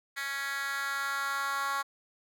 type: tone with high-pass filter sweep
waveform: 10% pulse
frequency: 277.2 Hz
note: C#4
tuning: in tune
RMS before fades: -33 dBFS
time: 0.16-1.83 s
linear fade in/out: 20 ms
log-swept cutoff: 1900 to 1100 Hz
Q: 2.7
effects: none